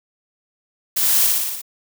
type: noise with echo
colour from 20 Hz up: blue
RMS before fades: -19 dBFS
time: 0.96-1.27 s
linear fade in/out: 10 ms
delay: 58 ms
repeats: 6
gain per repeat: -2 dB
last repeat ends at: 1.618 s
effects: none